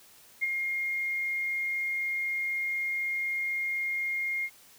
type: tone with ADSR envelope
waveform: sine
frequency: 2132 Hz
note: C7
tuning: 32 cents sharp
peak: -23 dBFS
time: 0.41-4.5 s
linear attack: 24 ms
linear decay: 23 ms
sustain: -5 dB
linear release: 58 ms
effects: white hiss -56 dBFS RMS until 4.78 s